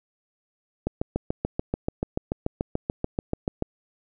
click train, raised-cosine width 2 ms, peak -11 dBFS, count 20, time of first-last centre 0.87-3.624 s, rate 6.9 Hz, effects none

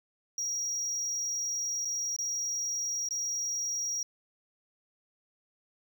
triangle tone with dropouts, 5690 Hz, F8, 31 cents sharp, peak -29 dBFS, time 0.38-4.03 s, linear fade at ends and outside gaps 2 ms, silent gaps 1.849-1.853 / 2.164-2.187 / 3.088-3.108 s, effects none

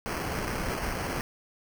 pink noise with sample-and-hold, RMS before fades -32 dBFS, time 0.06-1.21 s, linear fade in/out 0 ms, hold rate 3675 Hz, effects none

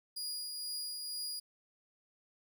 sawtooth tone with tremolo, 4876 Hz, D#8, 36 cents flat, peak -34 dBFS, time 0.16-1.4 s, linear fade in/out 10 ms, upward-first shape triangle, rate 2.1 Hz, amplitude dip 35%, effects none

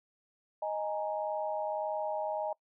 sine chord, D# suspended fourth, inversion none, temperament equal, 622.3 / 830.6 / 932.3 Hz, D#5 / G#5 / A#5, 0 / 0 / 0 cents, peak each -34 / -36 / -40 dBFS, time 0.62-2.53 s, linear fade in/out 5 ms, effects noise-tail reverb RT60 0.1 s tail -23 dB re dry

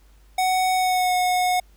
square tone with pitch glide, 744 to 728.3 Hz, F#5 to F#5, +9 to -28 cents, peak -19 dBFS, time 0.38-1.6 s, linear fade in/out 5 ms, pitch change -37 cents, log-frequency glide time 0.74-1.13 s, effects added 50 Hz sine -50 dBFS peak until 1.76 s + pink hiss -61 dBFS RMS until 1.76 s

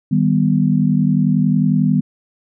sine chord, Eb augmented, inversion none, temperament equal, 155.56 / 196 / 246.9 Hz, Eb3 / G3 / B3, 0 / 0 / 0 cents, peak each -16 / -16 / -17 dBFS, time 0.11-2.01 s, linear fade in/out 10 ms, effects none

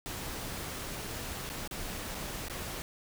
pink noise with dropouts, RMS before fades -39 dBFS, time 0.06-2.82 s, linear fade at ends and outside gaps 0 ms, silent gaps 1.492-1.499 / 1.676-1.711 / 2.146-2.15 / 2.484-2.498 s, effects none

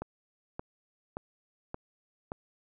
click train, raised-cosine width 1 ms, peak -22 dBFS, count 5, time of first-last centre 0.02-2.319 s, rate 1.74 Hz, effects none

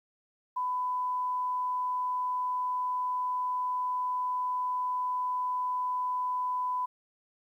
sine tone, 1000 Hz, B5, 21 cents sharp, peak -28 dBFS, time 0.56-6.86 s, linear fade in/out 10 ms, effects 11-bit

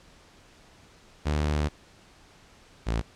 sawtooth tone pair in turn, 74.8 / 56.04 Hz, D2 / A1, +32 / +32 cents, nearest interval perfect fourth, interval 500 cents, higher first, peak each -20 / -21 dBFS, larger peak first, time 1.25-1.69 / 2.86-3.02 s, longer first, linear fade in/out 20 ms, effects pink hiss -55 dBFS RMS until 3.15 s + low-pass 7000 Hz 12 dB/octave

